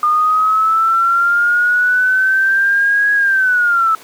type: linear two-way sweep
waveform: sine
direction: up then down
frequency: 1212 to 1661.2 to 1301 Hz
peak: -10 dBFS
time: 0.03-3.95 s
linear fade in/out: 2 ms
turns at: 3.13 s
effects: pink hiss -39 dBFS RMS until 4.03 s + high-pass 300 Hz 12 dB/octave